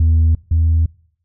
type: tone pair in turn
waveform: sine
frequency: 80.7 / 81.17 Hz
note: E2 / E2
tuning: -36 / -26 cents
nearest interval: unison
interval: 10 cents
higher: second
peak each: -7 / -9 dBFS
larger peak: first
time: 0-0.35 / 0.51-0.86 s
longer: neither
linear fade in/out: 5 ms
effects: noise-tail reverb RT60 0.6 s tail -24 dB re dry + tanh soft clip ceiling -8 dBFS